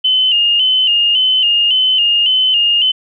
sine tone with vibrato, 2937 Hz, F#7, 13 cents flat, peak -9 dBFS, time 0.04-2.92 s, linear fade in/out 10 ms, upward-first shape square, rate 1.8 Hz, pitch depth 61 cents each way, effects none

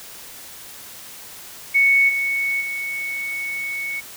sine tone with level steps, 2217 Hz, C#7, in tune, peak -12 / -19 / -24 dBFS, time 1.74-4.01 s, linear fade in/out 20 ms, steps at 2.08 / 2.6 s, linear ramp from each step 20 ms, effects white hiss -39 dBFS RMS until 4.16 s

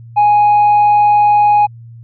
sine tone with tanh clipping, 830.6 Hz, G#5, in tune, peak -7 dBFS, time 0.16-1.67 s, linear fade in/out 20 ms, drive 1 dB, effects added 116 Hz sine -32 dBFS peak until 2.03 s

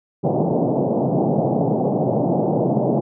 pink band-pass noise, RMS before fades -19 dBFS, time 0.23-3.01 s, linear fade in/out 20 ms, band 130 to 790 Hz, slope 48 dB/octave, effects none

